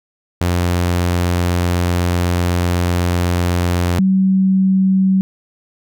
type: tone pair in turn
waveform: sawtooth / sine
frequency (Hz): 88 / 190.27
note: F2 / F#3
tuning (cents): +14 / +49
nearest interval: octave + minor second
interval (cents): 1335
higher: second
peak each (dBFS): -10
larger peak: neither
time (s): 0.41-3.99 / 3.99-5.21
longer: first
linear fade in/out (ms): 0
effects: none